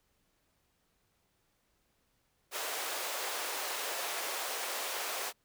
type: high-pass noise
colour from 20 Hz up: pink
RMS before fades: -37 dBFS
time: 2.51-5.33 s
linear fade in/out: 50 ms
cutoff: 470 Hz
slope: 24 dB/octave
effects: pink hiss -75 dBFS RMS until 5.44 s